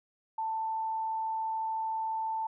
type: tone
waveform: sine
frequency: 887 Hz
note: A5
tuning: 14 cents sharp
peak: -30 dBFS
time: 0.38-2.47 s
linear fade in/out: 5 ms
effects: none